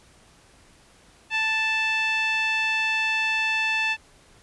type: tone with low-pass filter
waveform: 5% pulse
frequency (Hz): 880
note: A5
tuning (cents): 0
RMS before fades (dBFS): -24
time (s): 1.3-3.97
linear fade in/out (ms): 50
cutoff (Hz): 2500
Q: 3.1
effects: pink hiss -55 dBFS RMS until 4.42 s + resampled to 24000 Hz